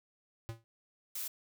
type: tone with exponential decay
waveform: square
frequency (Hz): 114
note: A#2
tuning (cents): -38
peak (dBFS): -35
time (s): 0.49-0.64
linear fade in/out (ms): 0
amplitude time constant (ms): 31
type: noise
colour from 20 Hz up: blue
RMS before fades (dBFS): -39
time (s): 1.15-1.28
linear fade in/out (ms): 5
effects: none